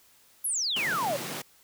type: exponential sweep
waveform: sine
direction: down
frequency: 11980 to 523.3 Hz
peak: -26 dBFS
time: 0.44-1.17 s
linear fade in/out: 10 ms
type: high-pass noise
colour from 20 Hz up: pink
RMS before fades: -36 dBFS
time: 0.76-1.42 s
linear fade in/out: 5 ms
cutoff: 120 Hz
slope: 96 dB/octave
effects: white hiss -60 dBFS RMS until 1.63 s